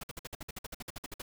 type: noise bursts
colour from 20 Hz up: pink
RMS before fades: -41 dBFS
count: 16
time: 0.01-1.22 s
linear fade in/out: 5 ms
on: 25 ms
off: 54 ms
effects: none